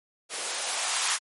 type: noise with band-pass filter sweep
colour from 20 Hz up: violet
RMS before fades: -29 dBFS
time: 0.29-1.19 s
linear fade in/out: 50 ms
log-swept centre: 420 to 1100 Hz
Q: 1.5
effects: MP3 48 kbps